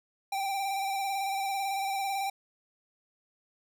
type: tone with vibrato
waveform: square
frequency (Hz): 784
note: G5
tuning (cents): 0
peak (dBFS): -30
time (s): 0.32-2.3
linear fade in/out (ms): 5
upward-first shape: square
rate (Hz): 18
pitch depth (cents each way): 25
effects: none